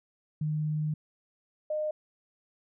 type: tone pair in turn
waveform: sine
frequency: 152.9 / 611.6 Hz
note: D#3 / D#5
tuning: -30 / -30 cents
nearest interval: 2 octaves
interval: 2400 cents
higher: second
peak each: -27 / -28 dBFS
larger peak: first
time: 0.41-0.94 / 1.7-1.91 s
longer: first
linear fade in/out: 5 ms
effects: none